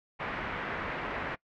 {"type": "low-pass noise", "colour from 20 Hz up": "white", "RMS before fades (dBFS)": -36, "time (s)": [0.19, 1.36], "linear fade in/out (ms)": 20, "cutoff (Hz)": 2100, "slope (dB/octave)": 24, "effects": ["noise-tail reverb RT60 0.1 s tail -22 dB re dry"]}